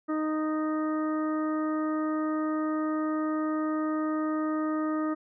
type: harmonic tone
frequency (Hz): 310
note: D#4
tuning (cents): -6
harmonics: 1 / 2 / 3 / 4 / 5 / 6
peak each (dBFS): -27 / -36 / -45 / -35 / -49 / -46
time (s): 0.08-5.15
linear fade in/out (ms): 20
effects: none